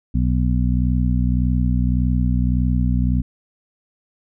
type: harmonic tone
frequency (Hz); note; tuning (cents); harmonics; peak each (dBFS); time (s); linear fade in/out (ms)
61.74; B1; 0; 1 / 2 / 3 / 4; -18 / -21 / -23 / -24; 0.14-3.22; 10
effects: none